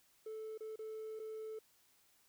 triangle tone with dropouts, 437.3 Hz, A4, 11 cents flat, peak -40 dBFS, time 0.26-1.59 s, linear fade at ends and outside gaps 5 ms, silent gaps 0.577-0.606 / 0.759-0.79 / 1.193-1.198 s, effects tanh soft clip ceiling -38 dBFS + white hiss -71 dBFS RMS until 2.28 s

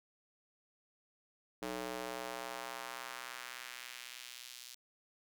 square tone with high-pass filter sweep, 61.8 Hz, B1, 2 cents sharp, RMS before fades -45 dBFS, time 1.62-4.75 s, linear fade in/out 5 ms, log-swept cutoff 340 to 4300 Hz, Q 1.1, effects none

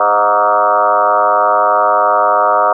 sine tone with frequency modulation, 932.3 Hz, A#5, in tune, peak -8 dBFS, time 0-2.73 s, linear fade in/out 5 ms, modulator 103 Hz, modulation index 3.8, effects none

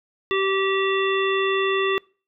harmonic tone, 387.5 Hz, G4, 20 cents flat, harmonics 1 / 3 / 5 / 7 / 9, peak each -21 / -26 / -28 / -29 / -31 dBFS, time 0.31-1.98 s, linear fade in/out 0 ms, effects noise-tail reverb RT60 0.4 s tail -26 dB re dry

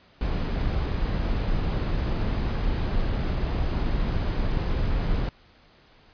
brown noise, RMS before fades -25 dBFS, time 0.21-5.29 s, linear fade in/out 2 ms, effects pink hiss -56 dBFS RMS until 6.13 s + resampled to 11025 Hz

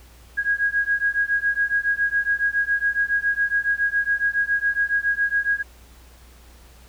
sine beating tone pair, 1640 / 1647.2 Hz, G#6 / G#6, -22 / -15 cents, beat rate 7.2 Hz, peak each -22 dBFS, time 0.37-5.63 s, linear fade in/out 20 ms, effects added 60 Hz sine -47 dBFS peak until 6.88 s + pink hiss -52 dBFS RMS until 6.88 s

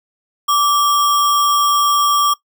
sine tone with sample-and-hold, 1166 Hz, D6, 13 cents flat, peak -11 dBFS, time 0.48-2.34 s, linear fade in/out 10 ms, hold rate 4410 Hz, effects noise-tail reverb RT60 0.1 s tail -19 dB re dry

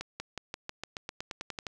accelerating click train, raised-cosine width 0.2 ms, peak -19 dBFS, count 14, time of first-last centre 0.01-1.668 s, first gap 190 ms, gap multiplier 0.93, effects none

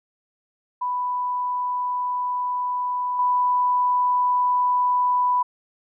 sine tone with level steps, 991 Hz, B5, 6 cents sharp, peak -22 / -17 dBFS, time 0.81-5.43 s, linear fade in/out 10 ms, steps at 3.19 s, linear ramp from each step 2 ms, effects none

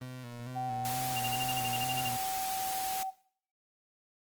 30% pulse tone with vibrato, 123.47 Hz, B2, in tune, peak -37 dBFS, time 0.01-2.17 s, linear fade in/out 5 ms, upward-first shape square, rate 2.2 Hz, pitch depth 52 cents each way
sine tone, 764 Hz, G5, 45 cents flat, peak -33 dBFS, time 0.55-3.11 s, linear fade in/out 20 ms
white noise, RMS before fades -38 dBFS, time 0.85-3.03 s, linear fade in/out 0 ms
sine tone bursts, 2794 Hz, F7, in tune, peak -33 dBFS, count 12, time 1.16-2.088 s, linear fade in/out 5 ms, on 37 ms, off 44 ms
effects noise-tail reverb RT60 0.5 s tail -18 dB re dry + Opus 24 kbps

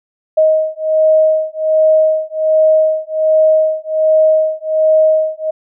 sine beating tone pair, 627 / 628.3 Hz, D#5 / D#5, +13 / +17 cents, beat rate 1.3 Hz, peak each -12 dBFS, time 0.37-5.51 s, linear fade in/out 10 ms, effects none

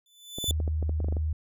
sawtooth tone with exponential growth, 3500 Hz, A7, 10 cents flat, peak -21 dBFS, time 0.06-0.51 s, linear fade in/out 2 ms, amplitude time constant 97 ms
clicks, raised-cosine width 2 ms, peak -22 dBFS, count 12, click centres 0.385 / 0.442 / 0.509 / 0.602 / 0.678 / 0.827 / 0.894 / 1.003 / 1.045 / 1.085 / 1.125 / 1.168 s
sine tone, 77.78 Hz, D#2, in tune, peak -25 dBFS, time 0.48-1.33 s, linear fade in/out 5 ms
effects none

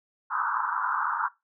white band-pass noise, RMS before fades -28 dBFS, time 0.3-1.29 s, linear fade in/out 20 ms, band 870 to 1500 Hz, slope 96 dB/octave, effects noise-tail reverb RT60 0.2 s tail -19 dB re dry

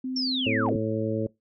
sine tone, 258.3 Hz, C4, 22 cents flat, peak -28 dBFS, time 0.04-0.77 s, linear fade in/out 5 ms
sine linear sweep, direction down, 5560 to 57.4 Hz, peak -26 dBFS, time 0.16-0.76 s, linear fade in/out 5 ms
harmonic tone, 109.9 Hz, A2, 2 cents flat, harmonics 1 / 2 / 3 / 4 / 5, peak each -31 / -31 / -31 / -31 / -31 dBFS, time 0.46-1.27 s, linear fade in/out 5 ms
clicks, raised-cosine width 0.5 ms, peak -30 dBFS, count 2, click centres 0.663 / 0.688 s
effects noise-tail reverb RT60 0.2 s tail -23 dB re dry

